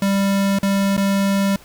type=tone with dropouts; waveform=square; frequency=197.2 Hz; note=G3; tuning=11 cents sharp; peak=-16 dBFS; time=0.02-1.56 s; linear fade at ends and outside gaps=2 ms; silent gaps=0.587-0.63 / 0.967-0.977 s; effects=pink hiss -46 dBFS RMS until 1.64 s